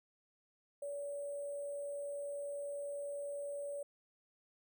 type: tone with sample-and-hold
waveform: sine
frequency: 570 Hz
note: C#5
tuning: 48 cents sharp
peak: -39 dBFS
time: 0.82-3.83 s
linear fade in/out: 5 ms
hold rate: 8820 Hz
effects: none